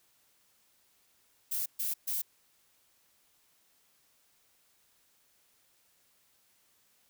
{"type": "noise bursts", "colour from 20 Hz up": "violet", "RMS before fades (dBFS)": -33, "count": 3, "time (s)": [1.51, 2.22], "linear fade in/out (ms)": 10, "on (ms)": 150, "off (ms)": 130, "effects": ["white hiss -69 dBFS RMS until 7.09 s"]}